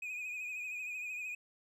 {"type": "tone with vibrato", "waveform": "triangle", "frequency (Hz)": 2484, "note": "D#7", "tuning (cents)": -3, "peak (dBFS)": -37, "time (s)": [0.02, 1.35], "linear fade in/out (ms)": 5, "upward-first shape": "triangle", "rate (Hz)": 13, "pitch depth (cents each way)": 60, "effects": []}